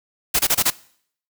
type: noise bursts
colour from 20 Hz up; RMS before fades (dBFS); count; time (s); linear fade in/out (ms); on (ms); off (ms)
white; -17; 5; 0.34-0.705; 10; 53; 25
effects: noise-tail reverb RT60 0.6 s tail -21 dB re dry